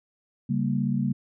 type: chord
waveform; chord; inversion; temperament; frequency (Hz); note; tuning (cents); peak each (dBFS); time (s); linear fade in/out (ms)
sine; G diminished; second; equal; 138.59 / 196 / 233.1; Db3 / G3 / Bb3; 0 / 0 / 0; -27; 0.49-1.13; 10
effects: none